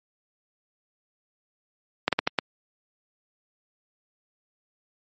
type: slowing click train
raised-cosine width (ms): 0.3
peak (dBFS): -4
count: 5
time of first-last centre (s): 2.08-2.387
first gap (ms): 47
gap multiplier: 1.34
effects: high-pass 200 Hz 12 dB/octave + MP3 32 kbps